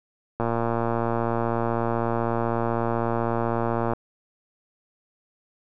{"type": "click train", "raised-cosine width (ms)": 1, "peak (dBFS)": -11, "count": 411, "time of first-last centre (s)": [0.4, 3.934], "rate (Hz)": 116, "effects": []}